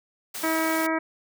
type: high-pass noise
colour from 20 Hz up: white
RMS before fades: -34 dBFS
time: 0.34-0.87 s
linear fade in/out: 10 ms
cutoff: 170 Hz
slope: 24 dB/octave
type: harmonic tone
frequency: 321.5 Hz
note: E4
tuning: 43 cents flat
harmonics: 1 / 2 / 3 / 4 / 5 / 6 / 7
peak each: -26 / -29 / -31 / -32 / -33 / -34 / -34 dBFS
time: 0.43-0.99 s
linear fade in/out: 10 ms
effects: none